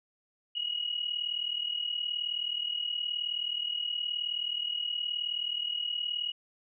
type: tone pair together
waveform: sine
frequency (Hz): 2888 / 2927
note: F#7 / F#7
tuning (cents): -43 / -19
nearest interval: unison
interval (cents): 24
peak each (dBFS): -32 / -35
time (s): 0.55-6.32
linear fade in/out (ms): 10
effects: none